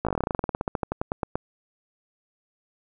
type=slowing click train; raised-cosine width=1 ms; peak=-11 dBFS; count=25; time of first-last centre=0.05-1.355 s; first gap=17 ms; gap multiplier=1.09; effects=none